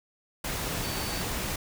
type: tone in noise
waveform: sine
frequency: 4533 Hz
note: C#8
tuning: 38 cents sharp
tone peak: -40 dBFS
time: 0.83-1.22 s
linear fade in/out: 5 ms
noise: pink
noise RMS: -32 dBFS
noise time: 0.44-1.56 s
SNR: -11 dB
effects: none